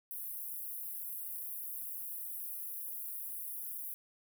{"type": "high-pass noise", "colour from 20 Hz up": "pink", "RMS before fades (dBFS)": -42, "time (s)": [0.11, 3.94], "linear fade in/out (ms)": 0, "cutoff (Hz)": 11000, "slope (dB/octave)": 48, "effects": []}